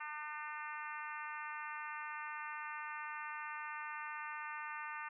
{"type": "harmonic tone", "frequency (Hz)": 301.3, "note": "D4", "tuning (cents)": 44, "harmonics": [3, 4, 5, 6, 7, 8, 9], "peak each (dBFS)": [-48, -47, -49, -49, -52, -55, -55], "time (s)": [0, 5.09], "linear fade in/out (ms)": 10, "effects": []}